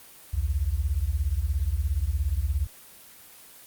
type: beating tone pair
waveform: sine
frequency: 62.5 / 79.5 Hz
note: B1 / D#2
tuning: +21 / +38 cents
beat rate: 17 Hz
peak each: -26 dBFS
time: 0.33-2.67 s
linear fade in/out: 10 ms
effects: white hiss -49 dBFS RMS until 3.66 s + Opus 24 kbps